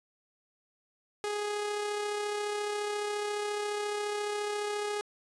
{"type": "tone with amplitude modulation", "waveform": "sawtooth", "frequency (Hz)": 415.3, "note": "G#4", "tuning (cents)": 0, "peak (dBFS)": -26, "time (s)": [1.24, 5.01], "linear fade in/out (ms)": 0, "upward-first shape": "sine", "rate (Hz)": 34.4, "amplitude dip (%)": 30, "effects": ["resampled to 24000 Hz"]}